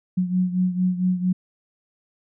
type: beating tone pair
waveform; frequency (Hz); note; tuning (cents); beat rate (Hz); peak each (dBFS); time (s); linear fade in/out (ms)
sine; 181.5 / 185.9; F#3 / F#3; -33 / +8; 4.4; -20 / -25; 0.17-1.33; 10
effects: none